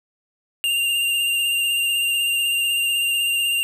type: tone with vibrato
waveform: square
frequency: 2794 Hz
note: F7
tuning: in tune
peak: -19 dBFS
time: 0.64-3.63 s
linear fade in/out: 0 ms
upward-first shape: sine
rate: 16 Hz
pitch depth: 23 cents each way
effects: 8-bit

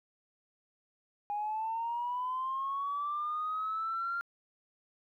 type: linear sweep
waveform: sine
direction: up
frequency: 818 to 1395 Hz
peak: -31 dBFS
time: 1.3-4.21 s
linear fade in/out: 0 ms
effects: tanh soft clip ceiling -27 dBFS + 12-bit

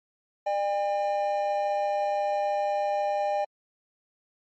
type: tone pair together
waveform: triangle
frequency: 601 / 805 Hz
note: D5 / G5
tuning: +40 / +46 cents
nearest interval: perfect fourth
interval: 506 cents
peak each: -25 dBFS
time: 0.46-3.45 s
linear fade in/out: 10 ms
effects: MP3 32 kbps

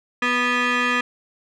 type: tone with frequency modulation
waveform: sine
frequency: 246.9 Hz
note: B3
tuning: in tune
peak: -15 dBFS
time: 0.22-1.01 s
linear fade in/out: 5 ms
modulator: 738 Hz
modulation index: 3.3
effects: tanh soft clip ceiling -17 dBFS

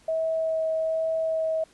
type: tone with vibrato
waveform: sine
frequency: 643 Hz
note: E5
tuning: 43 cents flat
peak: -23 dBFS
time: 0.08-1.64 s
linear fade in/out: 5 ms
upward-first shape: sine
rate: 1.2 Hz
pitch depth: 8 cents each way
effects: pink hiss -58 dBFS RMS until 1.73 s + resampled to 24000 Hz

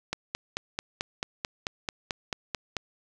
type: click train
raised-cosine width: 0.2 ms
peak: -12 dBFS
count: 13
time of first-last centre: 0.13-2.767 s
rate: 4.55 Hz
effects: none

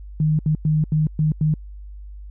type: tone bursts at uneven times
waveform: sine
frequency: 154.3 Hz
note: D#3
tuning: 14 cents flat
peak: -15 dBFS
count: 6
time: 0.2-0.39 / 0.46-0.55 / 0.65-0.84 / 0.92-1.07 / 1.19-1.32 / 1.41-1.54 s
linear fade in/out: 2 ms
effects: added 50 Hz sine -34 dBFS peak until 2.3 s

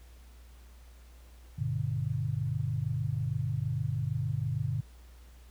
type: chord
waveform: sine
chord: G major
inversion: none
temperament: equal with one note detuned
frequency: 98 / 120.44 / 146.83 Hz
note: G2 / B2 / D3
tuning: 0 / -43 / 0 cents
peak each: -35 / -32 / -33 dBFS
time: 1.58-4.81 s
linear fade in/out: 10 ms
effects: added 60 Hz sine -50 dBFS peak until 5.5 s + pink hiss -62 dBFS RMS until 5.5 s

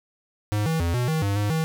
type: tone with pitch steps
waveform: square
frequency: 104.7 / 161.7 / 85.1 / 122.9 / 158.7 / 100 / 103.4 / 160.2 Hz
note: G#2 / E3 / F2 / B2 / D#3 / G2 / G#2 / E3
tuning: +15 / -33 / -44 / -8 / +35 / +35 / -7 / -49 cents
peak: -22 dBFS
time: 0.52-1.64 s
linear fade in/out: 0 ms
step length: 140 ms
effects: none

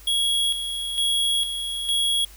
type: tone with tremolo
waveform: square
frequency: 3322 Hz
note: G#7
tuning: in tune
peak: -20 dBFS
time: 0.07-2.25 s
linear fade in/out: 5 ms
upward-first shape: square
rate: 1.1 Hz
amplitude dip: 55%
effects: added 50 Hz sine -45 dBFS peak until 2.36 s + white hiss -49 dBFS RMS until 2.36 s

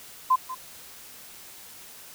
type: tone with echo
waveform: sine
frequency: 1029 Hz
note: C6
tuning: 29 cents flat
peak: -16 dBFS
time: 0.3-0.36 s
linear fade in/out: 10 ms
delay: 190 ms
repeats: 1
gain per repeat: -15 dB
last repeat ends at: 0.55 s
effects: white hiss -46 dBFS RMS until 2.14 s

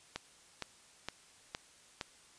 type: click train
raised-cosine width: 0.2 ms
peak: -20 dBFS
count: 5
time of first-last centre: 0.16-2.012 s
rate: 2.16 Hz
effects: white hiss -61 dBFS RMS until 2.38 s + resampled to 22050 Hz

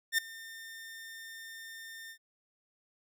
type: tone with ADSR envelope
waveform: sawtooth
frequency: 1810 Hz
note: A6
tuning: 48 cents sharp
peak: -20 dBFS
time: 0.12-2.18 s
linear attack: 61 ms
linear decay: 7 ms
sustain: -21 dB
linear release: 79 ms
effects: none

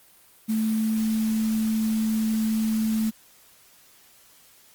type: tone in noise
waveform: sine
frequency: 220 Hz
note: A3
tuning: in tune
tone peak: -21 dBFS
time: 0.48-3.11 s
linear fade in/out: 20 ms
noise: white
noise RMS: -39 dBFS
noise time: 0.48-3.11 s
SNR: +15 dB
effects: white hiss -55 dBFS RMS until 4.74 s + Opus 32 kbps

